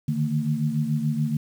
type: tone cluster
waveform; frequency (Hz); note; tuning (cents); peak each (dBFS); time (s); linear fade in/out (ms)
sine; 146.4 / 153.4 / 226.6; D3 / D#3 / A#3; -5 / -24 / -49; -26; 0.08-1.37; 5
effects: 8-bit